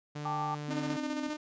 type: tone with pitch glide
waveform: sawtooth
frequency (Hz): 148.2 to 147.18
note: D3 to D3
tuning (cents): +16 to +4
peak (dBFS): -33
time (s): 0.15-0.97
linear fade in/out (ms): 10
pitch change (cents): -12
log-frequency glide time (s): 0.72-0.83
type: chord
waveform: sine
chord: G suspended second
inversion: none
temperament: equal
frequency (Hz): 784 / 880 / 1174.7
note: G5 / A5 / D6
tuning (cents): 0 / 0 / 0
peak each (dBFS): -36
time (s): 0.25-0.55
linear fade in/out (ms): 5
type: tone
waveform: sine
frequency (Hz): 263.1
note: C4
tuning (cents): +10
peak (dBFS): -36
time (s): 0.68-1.29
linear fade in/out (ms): 5
type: tone with tremolo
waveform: sawtooth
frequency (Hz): 302.6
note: D#4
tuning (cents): -48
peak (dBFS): -29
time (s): 0.7-1.37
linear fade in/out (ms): 10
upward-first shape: square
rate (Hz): 15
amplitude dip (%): 40
effects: resampled to 16000 Hz